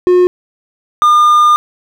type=tone pair in turn; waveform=triangle; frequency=360.3 / 1208.8 Hz; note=F#4 / D6; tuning=-46 / +50 cents; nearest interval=octave + major sixth; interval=2096 cents; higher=second; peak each=-3 dBFS; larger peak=neither; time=0.07-0.27 / 1.02-1.56 s; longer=second; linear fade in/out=0 ms; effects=none